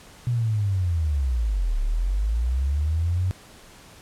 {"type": "linear two-way sweep", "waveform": "sine", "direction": "down then up", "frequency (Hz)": [123.47, 34.27, 94.4], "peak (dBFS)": -20, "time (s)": [0.27, 3.31], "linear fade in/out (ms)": 0, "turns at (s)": 1.8, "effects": ["pink hiss -48 dBFS RMS until 4.01 s", "low-pass 11000 Hz 12 dB/octave"]}